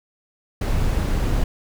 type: noise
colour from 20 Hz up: brown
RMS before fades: -20 dBFS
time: 0.61-1.44 s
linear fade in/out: 5 ms
effects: none